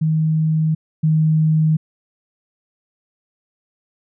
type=tone pair in turn; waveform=sine; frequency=157.6 / 156.85 Hz; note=D#3 / D#3; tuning=+23 / +14 cents; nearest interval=unison; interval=9 cents; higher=first; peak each=-14 / -12 dBFS; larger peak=second; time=0.01-0.75 / 1.03-1.77 s; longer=neither; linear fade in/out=10 ms; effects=none